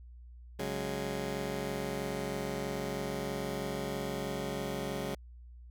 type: chord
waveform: 15% pulse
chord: C# suspended fourth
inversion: none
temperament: just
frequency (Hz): 138.59 / 184.79 / 207.9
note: C#3 / F#3 / G#3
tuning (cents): 0 / -2 / +2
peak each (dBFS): -33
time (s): 0.59-5.15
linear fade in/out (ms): 5
effects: added 60 Hz sine -48 dBFS peak until 5.7 s